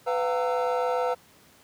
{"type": "tone cluster", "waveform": "triangle", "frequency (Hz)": [500, 698, 765, 919, 1326], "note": ["B4", "F5", "G5", "A#5", "E6"], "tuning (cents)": [21, -1, -42, -25, 10], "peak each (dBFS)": [-24, -28, -33, -30, -32], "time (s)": [0.06, 1.15], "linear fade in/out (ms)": 20, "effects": ["pink hiss -56 dBFS RMS until 1.63 s", "high-pass 100 Hz 12 dB/octave"]}